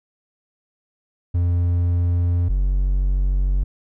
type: tone pair in turn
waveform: triangle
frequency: 87.31 / 46.71 Hz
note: F2 / F#1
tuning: 0 / +17 cents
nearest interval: major seventh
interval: 1083 cents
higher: first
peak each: -14 dBFS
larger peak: neither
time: 1.34-2.49 / 2.49-3.64 s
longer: neither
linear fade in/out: 10 ms
effects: none